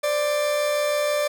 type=tone pair together; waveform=40% pulse; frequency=523.3 / 589.5 Hz; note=C5 / D5; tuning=0 / +6 cents; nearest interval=major second; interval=206 cents; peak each=-31 / -20 dBFS; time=0.03-1.28 s; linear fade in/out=10 ms; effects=none